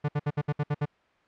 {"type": "tone bursts", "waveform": "45% pulse", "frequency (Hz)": 146.83, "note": "D3", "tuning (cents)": 0, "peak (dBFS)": -24, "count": 8, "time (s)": [0.04, 0.856], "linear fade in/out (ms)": 10, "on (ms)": 46, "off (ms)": 64, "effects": ["white hiss -64 dBFS RMS until 1.27 s", "low-pass 2000 Hz 12 dB/octave"]}